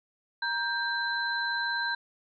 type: tone cluster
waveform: sine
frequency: 943 / 1580 / 4042 Hz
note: A#5 / G6 / B7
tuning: +20 / +13 / +39 cents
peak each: -34 / -29 / -35 dBFS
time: 0.42-1.95 s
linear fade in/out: 5 ms
effects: none